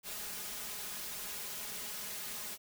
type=noise with comb filter; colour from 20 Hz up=white; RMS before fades=-42 dBFS; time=0.03-2.58 s; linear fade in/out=50 ms; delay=4.8 ms; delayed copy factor=+0.75; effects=none